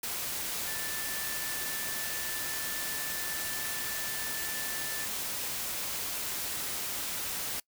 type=tone in noise; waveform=sine; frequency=1760 Hz; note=A6; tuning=in tune; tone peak=-41 dBFS; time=0.67-5.05 s; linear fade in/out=5 ms; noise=white; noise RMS=-35 dBFS; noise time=0.03-7.6 s; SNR=-9 dB; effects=noise-tail reverb RT60 0.1 s tail -24 dB re dry